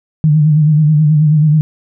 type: tone with vibrato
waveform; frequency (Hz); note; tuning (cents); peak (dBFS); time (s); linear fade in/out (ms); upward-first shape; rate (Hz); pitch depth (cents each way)
sine; 152.5; D#3; -34; -6; 0.24-1.61; 0; sine; 9.3; 59
effects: none